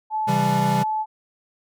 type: tone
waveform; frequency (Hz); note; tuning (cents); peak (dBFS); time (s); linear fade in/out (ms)
sine; 866; A5; -28; -21; 0.1-1.06; 50
type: chord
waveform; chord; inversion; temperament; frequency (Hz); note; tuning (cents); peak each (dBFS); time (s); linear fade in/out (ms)
square; C major; none; equal with one note detuned; 134.18 / 164.81 / 196; C3 / E3 / G3; +44 / 0 / 0; -25 / -26 / -24; 0.27-0.84; 20
effects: none